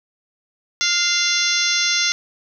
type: harmonic tone with a mistuned harmonic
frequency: 693 Hz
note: F5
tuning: 14 cents flat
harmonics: 2 / 3 / 4 / 5 / 6 / 7 / 8 / 9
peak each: -26 / -23 / -28 / -24 / -25 / -27 / -23 / -24 dBFS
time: 0.81-2.12 s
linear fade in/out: 0 ms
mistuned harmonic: 2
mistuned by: +30 cents
effects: none